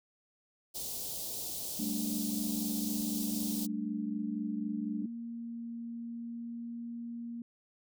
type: band-stop noise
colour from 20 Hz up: white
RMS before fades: -39 dBFS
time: 0.74-3.67 s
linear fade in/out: 20 ms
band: 710 to 3700 Hz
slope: 24 dB/octave
type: chord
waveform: sine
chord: G suspended second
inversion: none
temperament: equal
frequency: 196 / 220 / 293.7 Hz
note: G3 / A3 / D4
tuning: 0 / 0 / 0 cents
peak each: -39 / -35 / -38 dBFS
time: 1.79-5.06 s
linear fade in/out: 5 ms
type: tone with pitch glide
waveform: sine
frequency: 233.1 to 234.9 Hz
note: A#3 to A#3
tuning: 0 to +13 cents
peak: -38 dBFS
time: 5.02-7.42 s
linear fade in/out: 2 ms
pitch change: +13 cents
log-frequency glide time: 5.72-6.86 s
effects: none